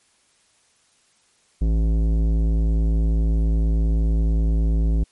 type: tone with tanh clipping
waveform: triangle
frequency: 54.7 Hz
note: A1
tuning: 9 cents flat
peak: -18 dBFS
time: 1.61-5.04 s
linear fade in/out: 10 ms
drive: 18 dB
effects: white hiss -61 dBFS RMS until 5.11 s + MP3 48 kbps